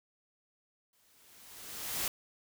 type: noise with exponential growth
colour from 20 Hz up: white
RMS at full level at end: -32 dBFS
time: 0.93-2.08 s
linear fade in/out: 2 ms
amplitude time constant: 250 ms
effects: none